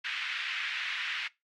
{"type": "band-pass noise", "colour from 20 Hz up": "white", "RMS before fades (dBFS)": -35, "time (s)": [0.04, 1.28], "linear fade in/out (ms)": 10, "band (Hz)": [1600, 2900], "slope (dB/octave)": 24, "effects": ["noise-tail reverb RT60 0.2 s tail -20 dB re dry", "AAC 64 kbps"]}